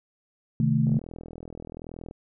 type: chord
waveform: sine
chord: A diminished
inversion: first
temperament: equal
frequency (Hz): 130.81 / 155.56 / 220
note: C3 / Eb3 / A3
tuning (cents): 0 / 0 / 0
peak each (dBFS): -24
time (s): 0.6-0.99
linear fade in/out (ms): 2
type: click train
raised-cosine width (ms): 2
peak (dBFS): -26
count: 52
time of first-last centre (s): 0.87-2.111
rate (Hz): 41.1
effects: none